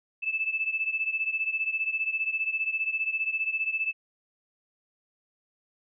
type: beating tone pair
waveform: sine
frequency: 2622 / 2637 Hz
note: E7 / E7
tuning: -10 / 0 cents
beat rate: 15 Hz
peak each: -28 / -31 dBFS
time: 0.22-3.93 s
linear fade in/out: 20 ms
effects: none